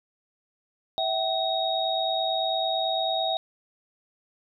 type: tone cluster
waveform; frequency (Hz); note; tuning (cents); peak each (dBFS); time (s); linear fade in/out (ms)
sine; 654 / 763 / 3763; E5 / G5 / A#7; -14 / -47 / +16; -28; 0.98-3.37; 0
effects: none